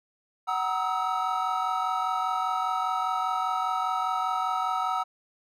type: tone cluster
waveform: triangle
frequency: 749 / 942 / 1262 / 1307 Hz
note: F#5 / A#5 / D#6 / E6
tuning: +21 / +18 / +24 / -15 cents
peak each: -28 / -30 / -31 / -28 dBFS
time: 0.47-5.04 s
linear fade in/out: 20 ms
effects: none